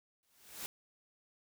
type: noise with exponential growth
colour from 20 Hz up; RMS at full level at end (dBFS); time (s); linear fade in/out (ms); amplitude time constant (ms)
white; -40; 0.23-0.66; 0; 92
effects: none